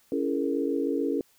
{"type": "chord", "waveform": "sine", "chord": "A# half-diminished seventh", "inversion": "first", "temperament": "just", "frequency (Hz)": [279.7, 335.6, 419.5, 466.2], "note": ["C#4", "E4", "G#4", "A#4"], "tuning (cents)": [16, 31, 17, 0], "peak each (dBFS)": [-28, -31, -31, -31], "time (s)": [0.12, 1.21], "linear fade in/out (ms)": 2, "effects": ["white hiss -63 dBFS RMS until 1.38 s"]}